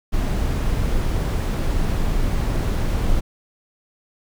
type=noise; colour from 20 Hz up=brown; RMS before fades=-20 dBFS; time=0.12-3.21 s; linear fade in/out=20 ms; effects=none